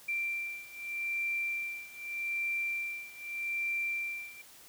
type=beating tone pair; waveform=sine; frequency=2357 / 2357.82 Hz; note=D7 / D7; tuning=+6 / +6 cents; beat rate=0.82 Hz; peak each=-35 / -37 dBFS; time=0.08-4.42 s; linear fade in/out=10 ms; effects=white hiss -55 dBFS RMS until 4.68 s